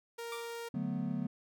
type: tone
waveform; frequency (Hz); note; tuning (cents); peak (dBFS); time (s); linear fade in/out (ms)
sawtooth; 466.2; A#4; 0; -36; 0.18-0.69; 10
type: tone with exponential decay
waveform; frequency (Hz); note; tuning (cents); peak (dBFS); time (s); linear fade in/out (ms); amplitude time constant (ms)
20% pulse; 1174; D6; -1; -35; 0.32-0.65; 2; 71
type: chord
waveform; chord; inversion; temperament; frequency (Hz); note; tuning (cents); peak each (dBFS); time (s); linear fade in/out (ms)
triangle; B minor seventh; first; equal with one note detuned; 147.68 / 185 / 220 / 246.9; D3 / F#3 / A3 / B3; +10 / 0 / 0 / 0; -38 / -36 / -37 / -36; 0.74-1.27; 5
effects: none